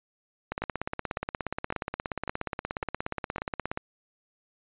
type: two click trains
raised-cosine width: 0.5 ms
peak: -15 / -17 dBFS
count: 56 / 6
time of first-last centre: 0.52-3.774 / 0.62-3.382 s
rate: 16.9 / 1.81 Hz
effects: resampled to 8000 Hz